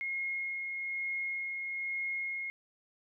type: tone with tremolo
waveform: sine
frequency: 2153 Hz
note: C7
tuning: 49 cents sharp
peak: -32 dBFS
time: 0.01-2.5 s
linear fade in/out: 0 ms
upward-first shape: sine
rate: 1.1 Hz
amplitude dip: 30%
effects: none